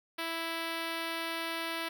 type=tone with notch filter; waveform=5% pulse; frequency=330 Hz; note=E4; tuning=2 cents sharp; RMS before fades=-36 dBFS; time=0.18-1.89 s; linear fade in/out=10 ms; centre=7800 Hz; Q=1.1; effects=none